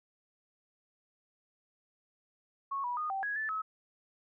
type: tone with pitch steps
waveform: sine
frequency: 1101 / 974 / 1231 / 776 / 1664 / 1750 / 1287 Hz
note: C#6 / B5 / D#6 / G5 / G#6 / A6 / E6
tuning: -12 / -24 / -19 / -18 / +3 / -10 / -42 cents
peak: -32 dBFS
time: 2.71-3.62 s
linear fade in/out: 10 ms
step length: 130 ms
effects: none